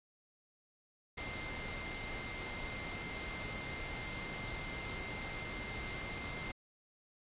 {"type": "tone in noise", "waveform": "sine", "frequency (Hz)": 2096, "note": "C7", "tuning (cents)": 2, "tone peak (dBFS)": -45, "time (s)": [1.17, 6.52], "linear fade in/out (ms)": 10, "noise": "pink", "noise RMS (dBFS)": -43, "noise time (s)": [1.17, 6.52], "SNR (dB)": -5, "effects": ["resampled to 8000 Hz"]}